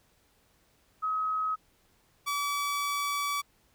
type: tone pair in turn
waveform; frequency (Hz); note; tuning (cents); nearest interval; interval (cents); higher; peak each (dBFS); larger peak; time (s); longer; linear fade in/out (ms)
sine / sawtooth; 1273 / 1146.6; D#6 / D6; +39 / -42; major second; 181; first; -27 / -25; second; 1.02-1.56 / 2.26-3.42; second; 20
effects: pink hiss -67 dBFS RMS until 3.74 s